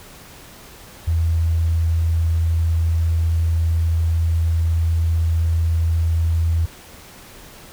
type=tone; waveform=sine; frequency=82.41 Hz; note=E2; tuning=in tune; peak=-15 dBFS; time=1.07-6.66 s; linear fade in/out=10 ms; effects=pink hiss -42 dBFS RMS until 7.72 s